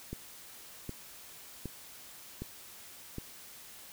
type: click train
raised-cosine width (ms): 3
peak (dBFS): -25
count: 5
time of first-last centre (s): 0.13-3.183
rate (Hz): 1.31
effects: white hiss -51 dBFS RMS until 3.92 s